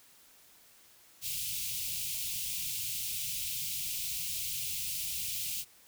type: band-stop noise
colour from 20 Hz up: white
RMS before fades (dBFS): -36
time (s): 1.21-5.65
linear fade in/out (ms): 50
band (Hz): 170 to 2400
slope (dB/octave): 48
effects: white hiss -60 dBFS RMS until 5.87 s